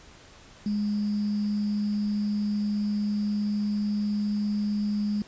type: tone with sample-and-hold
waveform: sine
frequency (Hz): 207.7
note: G#3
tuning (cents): 0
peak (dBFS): -24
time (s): 0.66-5.22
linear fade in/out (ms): 2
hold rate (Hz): 4900
effects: pink hiss -51 dBFS RMS until 5.27 s + resampled to 16000 Hz